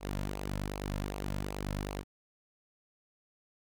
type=tone with flanger; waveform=sawtooth; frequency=49.49 Hz; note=G1; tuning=17 cents sharp; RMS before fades=-37 dBFS; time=0-2.04 s; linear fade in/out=50 ms; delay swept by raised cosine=0.55 to 2.65 ms; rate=2.6 Hz; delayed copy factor=-0.6; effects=none